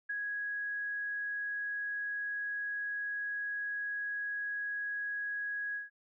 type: tone with ADSR envelope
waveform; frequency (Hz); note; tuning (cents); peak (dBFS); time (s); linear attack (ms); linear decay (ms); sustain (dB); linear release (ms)
sine; 1661.2; G#6; 0; -32; 0.09-5.9; 11; 18; -2; 150
effects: none